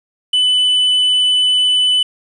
triangle tone, 2997 Hz, F#7, 22 cents sharp, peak -9 dBFS, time 0.33-2.03 s, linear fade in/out 5 ms, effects resampled to 24000 Hz + 7-bit

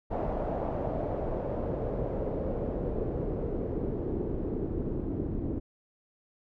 pink noise with low-pass filter sweep, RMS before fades -32 dBFS, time 0.1-5.6 s, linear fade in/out 20 ms, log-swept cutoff 700 to 320 Hz, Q 2.4, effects none

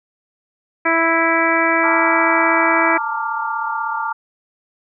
harmonic tone, 329.6 Hz, E4, in tune, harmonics 1 / 2 / 3 / 4 / 5 / 6 / 7, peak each -21 / -21 / -21 / -21 / -21 / -21 / -21 dBFS, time 0.85-2.98 s, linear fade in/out 10 ms
sine chord, Bb major seventh, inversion third, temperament equal with one note detuned, 880 / 916.3 / 1174.7 / 1396.9 Hz, A5 / Bb5 / D6 / F6, 0 / -30 / 0 / 0 cents, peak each -25 dBFS, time 1.83-4.13 s, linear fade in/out 10 ms
effects none

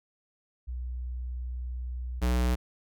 sine / square tone pair in turn, 61.74 / 61.43 Hz, B1 / B1, 0 / -9 cents, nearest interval unison, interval 9 cents, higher first, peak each -32 / -24 dBFS, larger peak second, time 0.67-2.21 / 2.21-2.56 s, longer first, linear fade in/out 20 ms, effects none

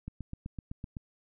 click train, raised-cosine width 5 ms, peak -26 dBFS, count 8, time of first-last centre 0.08-0.968 s, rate 7.88 Hz, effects none

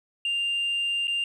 sine tone with dropouts, 2794 Hz, F7, in tune, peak -22 dBFS, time 0.25-1.24 s, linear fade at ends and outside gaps 2 ms, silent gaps 1.072-1.079 s, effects tanh soft clip ceiling -22 dBFS + 10-bit

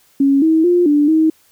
sine tone with pitch steps, 276.2 / 320.3 / 352.4 / 293.2 / 316.9 Hz, C#4 / E4 / F4 / D4 / D#4, -6 / -50 / +16 / -3 / +32 cents, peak -9 dBFS, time 0.2-1.3 s, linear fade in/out 5 ms, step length 220 ms, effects white hiss -54 dBFS RMS until 1.51 s

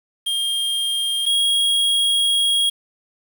square tone pair in turn, 3216 / 3287 Hz, G7 / G#7, +44 / -19 cents, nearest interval unison, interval 37 cents, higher second, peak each -20 / -16 dBFS, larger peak second, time 0.26-1.26 / 1.26-2.7 s, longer second, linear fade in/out 10 ms, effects 7-bit

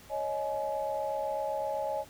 sine chord, C# suspended second, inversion none, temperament equal with one note detuned, 554.4 / 622.3 / 845.1 Hz, C#5 / D#5 / G#5, 0 / 0 / +30 cents, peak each -34 dBFS, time 0.09-2.05 s, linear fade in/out 50 ms, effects tanh soft clip ceiling -20 dBFS + pink hiss -54 dBFS RMS until 2.09 s

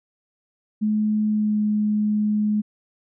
sine tone with pitch glide, 213.2 to 210.9 Hz, G#3 to G#3, +46 to +27 cents, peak -18 dBFS, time 0.81-2.62 s, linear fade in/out 20 ms, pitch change -19 cents, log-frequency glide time 1.28-1.6 s, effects none

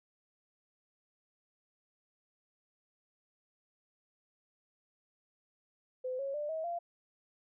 sine tone with pitch steps, 510 / 549.8 / 592.6 / 638.9 / 688.7 Hz, C5 / C#5 / D5 / D#5 / F5, -44 / -14 / +15 / +46 / -24 cents, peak -34 dBFS, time 6.04-6.79 s, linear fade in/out 10 ms, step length 150 ms, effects none

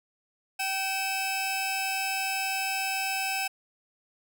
sawtooth tone pair together, 771.7 / 2603 Hz, G5 / E7, -27 / -22 cents, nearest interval octave + major sixth, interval 2105 cents, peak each -27 dBFS, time 0.59-3.48 s, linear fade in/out 10 ms, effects none

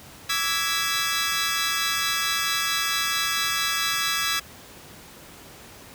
15% pulse chord, E dominant seventh, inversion third, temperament equal with one note detuned, 1158.5 / 1318.5 / 1661.2 / 1975.5 Hz, D6 / E6 / G#6 / B6, -24 / 0 / 0 / 0 cents, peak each -24 / -22 / -20 / -24 dBFS, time 0.29-4.4 s, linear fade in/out 10 ms, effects pink hiss -45 dBFS RMS until 5.94 s + high-pass 60 Hz 12 dB/octave

